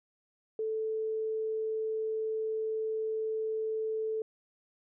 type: tone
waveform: sine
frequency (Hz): 439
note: A4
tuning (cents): -4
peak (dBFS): -30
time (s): 0.59-4.22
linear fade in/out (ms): 2
effects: none